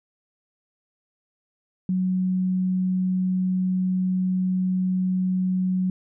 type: tone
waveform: sine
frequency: 185 Hz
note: F#3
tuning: in tune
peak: -20 dBFS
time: 1.89-5.9 s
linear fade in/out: 2 ms
effects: none